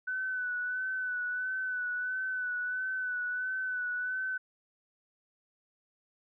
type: tone with vibrato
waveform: sine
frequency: 1499 Hz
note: F#6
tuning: 22 cents sharp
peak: -31 dBFS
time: 0.07-4.38 s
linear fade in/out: 10 ms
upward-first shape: sine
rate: 1.5 Hz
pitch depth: 32 cents each way
effects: none